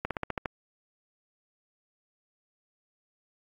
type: slowing click train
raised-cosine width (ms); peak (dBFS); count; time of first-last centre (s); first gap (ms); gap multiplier
0.5; -15; 7; 0.05-0.458; 57; 1.07
effects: AAC 64 kbps